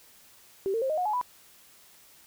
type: tone with pitch steps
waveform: sine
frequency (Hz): 388.5 / 454.1 / 530.7 / 620.3 / 725 / 847.3 / 990.3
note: G4 / A#4 / C5 / D#5 / F#5 / G#5 / B5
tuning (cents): -16 / -45 / +24 / -5 / -35 / +34 / +4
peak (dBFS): -25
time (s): 0.66-1.213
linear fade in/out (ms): 0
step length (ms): 79
effects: white hiss -56 dBFS RMS until 2.26 s